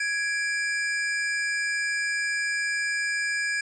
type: tone pair together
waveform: square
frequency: 1661.2 / 2349 Hz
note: G#6 / D7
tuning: 0 / 0 cents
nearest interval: tritone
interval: 600 cents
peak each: -27 / -31 dBFS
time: 0-3.61 s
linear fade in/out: 5 ms
effects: resampled to 24000 Hz + 10-bit